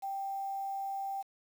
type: tone with quantisation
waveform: sine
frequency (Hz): 784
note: G5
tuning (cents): 0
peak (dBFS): -34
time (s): 0.02-1.23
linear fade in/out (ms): 20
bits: 9
effects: none